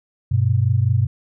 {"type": "tone pair together", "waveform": "sine", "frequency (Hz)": [98.57, 123.47], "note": ["G2", "B2"], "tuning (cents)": [10, 0], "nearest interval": "major third", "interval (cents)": 390, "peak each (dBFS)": [-17, -17], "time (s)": [0.31, 1.07], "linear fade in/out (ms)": 10, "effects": []}